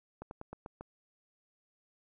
slowing click train, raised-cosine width 1 ms, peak -29 dBFS, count 6, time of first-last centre 0.22-0.81 s, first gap 91 ms, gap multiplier 1.13, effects none

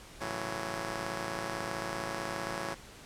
5% pulse chord, F# minor seventh, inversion first, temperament just, 111 / 138.75 / 166.5 / 185 Hz, A2 / C#3 / E3 / F#3, +16 / +2 / +18 / 0 cents, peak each -30 / -33 / -31 / -30 dBFS, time 0.2-2.75 s, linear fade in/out 20 ms, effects pink hiss -51 dBFS RMS until 3.05 s + low-pass 10000 Hz 12 dB/octave

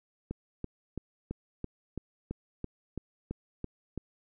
click train, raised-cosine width 3 ms, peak -22 dBFS, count 12, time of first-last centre 0.31-3.977 s, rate 3 Hz, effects none

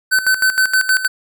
square tone with tremolo, 1523 Hz, F#6, 50 cents sharp, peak -11 dBFS, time 0.11-1.08 s, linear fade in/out 20 ms, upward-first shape square, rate 6.4 Hz, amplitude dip 75%, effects none

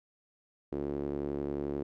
sawtooth tone with band-pass filter, 71.3 Hz, C#2, 49 cents sharp, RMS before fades -35 dBFS, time 0.72-1.83 s, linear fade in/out 5 ms, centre 360 Hz, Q 2.9, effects none

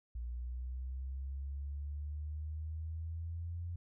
sine linear sweep, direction up, 58.8 to 87 Hz, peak -38 dBFS, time 0.15-3.76 s, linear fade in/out 5 ms, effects none

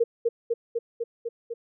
sine tone with echo, 465.2 Hz, A#4, 4 cents flat, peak -17 dBFS, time 0-0.04 s, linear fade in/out 10 ms, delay 250 ms, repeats 6, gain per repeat -2 dB, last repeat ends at 1.54 s, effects none

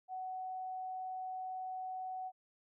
sine tone, 747 Hz, F#5, 16 cents sharp, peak -39 dBFS, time 0.08-2.32 s, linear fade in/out 50 ms, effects none

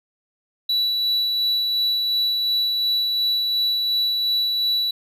triangle tone with tremolo, 3940 Hz, B7, 5 cents flat, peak -16 dBFS, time 0.69-4.91 s, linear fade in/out 5 ms, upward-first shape sine, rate 2.8 Hz, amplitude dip 25%, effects none

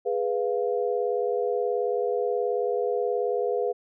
sine chord, F diminished, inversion first, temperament equal, 415.3 / 493.9 / 698.5 Hz, Ab4 / Cb5 / F5, 0 / 0 / 0 cents, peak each -27 / -26 / -32 dBFS, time 0.05-3.73 s, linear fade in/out 20 ms, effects none

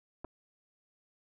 clicks, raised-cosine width 1 ms, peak -29 dBFS, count 2, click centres 0.245 / 0.248 s, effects none

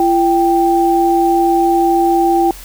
sine tone pair together, 339.7 / 784 Hz, F4 / G5, -48 / 0 cents, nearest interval octave + major second, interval 1448 cents, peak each -12 dBFS, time 0-2.51 s, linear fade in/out 2 ms, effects added 43 Hz sine -34 dBFS peak until 2.64 s + white hiss -36 dBFS RMS until 2.64 s

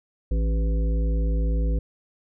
harmonic tone with a mistuned harmonic, 55 Hz, A1, in tune, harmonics 1 / 3 / 5 / 7 / 9, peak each -20 / -32 / -36 / -41 / -37 dBFS, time 0.31-1.79 s, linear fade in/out 5 ms, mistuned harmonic 7, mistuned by +37 cents, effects none

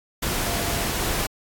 sine tone in noise, 688 Hz, F5, 26 cents flat, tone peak -32 dBFS, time 0.46-0.83 s, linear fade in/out 10 ms, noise pink, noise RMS -25 dBFS, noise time 0.22-1.27 s, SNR -10 dB, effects AAC 64 kbps

